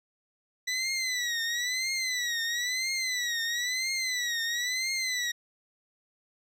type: tone with vibrato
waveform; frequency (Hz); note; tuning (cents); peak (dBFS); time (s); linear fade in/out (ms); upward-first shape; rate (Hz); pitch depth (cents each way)
20% pulse; 1975.5; B6; 0; -23; 0.67-5.32; 10; triangle; 1; 140
effects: low-pass 11000 Hz 12 dB/octave